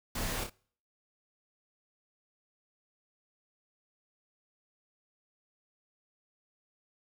pink noise with echo, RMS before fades -36 dBFS, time 0.15-0.44 s, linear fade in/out 5 ms, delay 29 ms, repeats 2, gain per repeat -5 dB, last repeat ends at 0.498 s, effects noise-tail reverb RT60 0.5 s tail -24 dB re dry

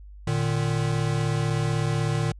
square tone pair together, 115.2 / 151.3 Hz, A#2 / D#3, -20 / -48 cents, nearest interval perfect fourth, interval 472 cents, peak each -26 dBFS, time 0.27-2.32 s, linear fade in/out 5 ms, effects added 50 Hz sine -41 dBFS peak until 2.39 s + resampled to 22050 Hz

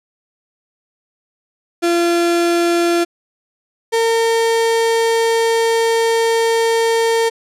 35% pulse tone pair in turn, 342.8 / 456.5 Hz, F4 / A#4, -32 / -36 cents, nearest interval perfect fourth, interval 496 cents, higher second, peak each -11 dBFS, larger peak neither, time 1.82-3.05 / 3.92-7.3 s, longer second, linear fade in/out 20 ms, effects low-pass 11000 Hz 12 dB/octave

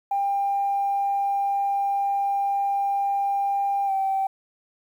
sine tone with pitch glide, 797 to 775.2 Hz, G5 to G5, +28 to -20 cents, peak -20 dBFS, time 0.11-4.27 s, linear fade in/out 5 ms, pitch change -48 cents, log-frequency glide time 3.86-3.91 s, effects tanh soft clip ceiling -16 dBFS + 9-bit

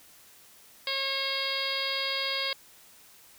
harmonic tone with a mistuned harmonic, 543 Hz, C#5, 36 cents flat, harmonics 1 / 2 / 3 / 4 / 5 / 6 / 7 / 8 / 9, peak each -38 / -39 / -40 / -35 / -40 / -35 / -36 / -37 / -35 dBFS, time 0.87-2.53 s, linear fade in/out 2 ms, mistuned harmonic 9, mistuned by -21 cents, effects white hiss -55 dBFS RMS until 3.38 s

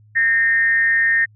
sine tone with frequency modulation, 1834 Hz, A#6, 29 cents flat, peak -13 dBFS, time 0.15-1.26 s, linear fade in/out 20 ms, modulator 225 Hz, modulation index 0.44, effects added 106 Hz sine -47 dBFS peak until 1.35 s

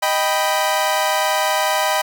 sawtooth chord, Eb augmented, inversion none, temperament equal, 622.3 / 784 / 987.8 Hz, Eb5 / G5 / B5, 0 / 0 / 0 cents, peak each -17 dBFS, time 0.02-2.02 s, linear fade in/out 10 ms, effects none

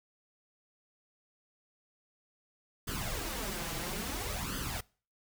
pink noise with flanger, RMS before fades -37 dBFS, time 2.87-4.81 s, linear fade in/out 10 ms, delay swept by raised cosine 0.63 to 6.03 ms, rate 0.59 Hz, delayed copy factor +0.7, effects noise-tail reverb RT60 0.4 s tail -24 dB re dry

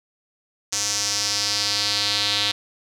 square tone with band-pass filter sweep, 102.8 Hz, G#2, 17 cents flat, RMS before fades -23 dBFS, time 0.72-2.52 s, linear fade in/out 10 ms, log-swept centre 6200 to 3800 Hz, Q 3.5, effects none

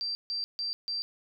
sine tone bursts, 4699 Hz, D8, in tune, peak -30 dBFS, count 4, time 0.01-1.02 s, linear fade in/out 0 ms, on 140 ms, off 150 ms, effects none

